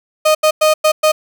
35% pulse tone bursts at uneven times, 619 Hz, D#5, 9 cents flat, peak -7 dBFS, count 5, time 0.25-0.35 / 0.43-0.51 / 0.61-0.74 / 0.84-0.92 / 1.03-1.12 s, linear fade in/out 10 ms, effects none

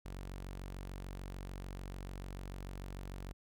sawtooth tone, 46.76 Hz, F#1, 19 cents sharp, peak -39 dBFS, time 0.05-3.33 s, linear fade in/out 10 ms, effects none

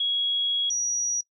sine tone pair in turn, 3322 / 5790 Hz, G#7 / F#8, 0 / -38 cents, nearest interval minor seventh, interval 962 cents, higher second, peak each -22 dBFS, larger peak neither, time 0-0.7 / 0.7-1.21 s, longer first, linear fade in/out 5 ms, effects noise-tail reverb RT60 0.1 s tail -22 dB re dry

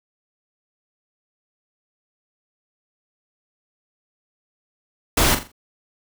pink noise with echo, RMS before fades -17 dBFS, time 5.17-5.35 s, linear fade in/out 5 ms, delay 42 ms, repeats 4, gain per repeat -9 dB, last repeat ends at 5.518 s, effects none

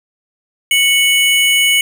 square tone pair together, 2217 / 2960 Hz, C#7 / F#7, 0 / 0 cents, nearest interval perfect fourth, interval 500 cents, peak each -13 dBFS, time 0.71-1.81 s, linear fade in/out 2 ms, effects none

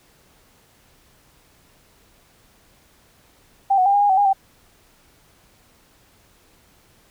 sine tone with pitch steps, 786 / 739 / 798 / 813 / 818 / 760 / 814 / 776 Hz, G5 / F#5 / G5 / G#5 / G#5 / F#5 / G#5 / G5, +4 / -2 / +31 / -37 / -26 / +46 / -35 / -18 cents, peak -13 dBFS, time 3.7-4.332 s, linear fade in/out 10 ms, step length 79 ms, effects pink hiss -56 dBFS RMS until 7.1 s

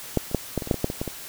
clicks, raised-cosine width 2 ms, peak -6 / -24 / -7 / -10 / -18 / -20 / -6 / -14 / -8 / -15 / -13 / -16 dBFS, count 12, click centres 0.173 / 0.314 / 0.347 / 0.577 / 0.622 / 0.674 / 0.712 / 0.743 / 0.844 / 0.901 / 1.015 / 1.077 s, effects white hiss -39 dBFS RMS until 1.28 s

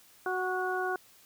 harmonic tone with a mistuned harmonic, 370 Hz, F#4, in tune, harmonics 1 / 2 / 3 / 4, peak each -33 / -34 / -38 / -34 dBFS, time 0.26-0.96 s, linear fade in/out 2 ms, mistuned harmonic 4, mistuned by -20 cents, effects white hiss -59 dBFS RMS until 1.25 s

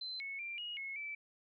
sine tone with pitch steps, 4071 / 2200 / 2369 / 2885 / 2180 / 2318 Hz, C8 / C#7 / D7 / F#7 / C#7 / D7, -48 / -14 / +14 / -44 / -29 / -23 cents, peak -40 dBFS, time 0.01-1.15 s, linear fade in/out 5 ms, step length 190 ms, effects none

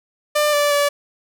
sawtooth tone with pitch steps, 596 / 583 / 576 Hz, D5 / D5 / D5, +25 / -13 / -34 cents, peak -11 dBFS, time 0.35-0.89 s, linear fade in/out 10 ms, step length 180 ms, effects none

